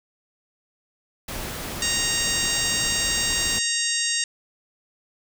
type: noise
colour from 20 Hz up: pink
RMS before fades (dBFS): -32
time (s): 1.28-3.59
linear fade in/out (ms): 5
type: harmonic tone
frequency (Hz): 932.3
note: A#5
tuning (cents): 0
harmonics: 2 / 3 / 4 / 5 / 6 / 7 / 8 / 9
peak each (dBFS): -30 / -30 / -30 / -30 / -30 / -30 / -30 / -30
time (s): 1.82-4.24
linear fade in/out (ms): 2
effects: none